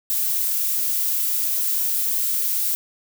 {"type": "noise", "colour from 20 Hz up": "violet", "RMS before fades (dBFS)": -22, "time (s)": [0.1, 2.75], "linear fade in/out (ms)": 0, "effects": []}